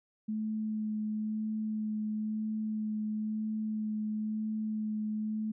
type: tone with vibrato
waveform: sine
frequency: 215.4 Hz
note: A3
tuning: 37 cents flat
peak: -31 dBFS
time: 0.28-5.52 s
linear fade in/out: 10 ms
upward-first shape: sine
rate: 1 Hz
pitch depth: 12 cents each way
effects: none